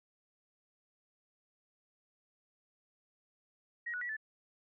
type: tone with pitch steps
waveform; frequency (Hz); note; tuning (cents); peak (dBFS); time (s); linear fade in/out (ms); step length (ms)
sine; 1894 / 1469 / 1938 / 1748; A#6 / F#6 / B6 / A6; +27 / -13 / -33 / -12; -36; 3.86-4.168; 10; 77
effects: none